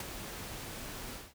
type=noise with ADSR envelope; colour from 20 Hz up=pink; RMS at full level=-35 dBFS; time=0-1.34 s; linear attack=3 ms; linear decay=14 ms; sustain=-8 dB; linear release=210 ms; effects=none